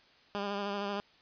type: tone with vibrato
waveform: 10% pulse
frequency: 201.6 Hz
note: G3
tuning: 49 cents sharp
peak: -25 dBFS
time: 0.35-1 s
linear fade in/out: 0 ms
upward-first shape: sine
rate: 13 Hz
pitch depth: 29 cents each way
effects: white hiss -62 dBFS RMS until 1.21 s + resampled to 11025 Hz